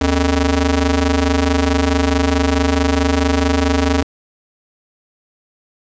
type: ring-modulated tone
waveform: sawtooth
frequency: 175 Hz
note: F3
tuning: 4 cents sharp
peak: -6 dBFS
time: 0.01-4.03 s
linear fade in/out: 5 ms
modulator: 99.8 Hz
effects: resampled to 16000 Hz + 7-bit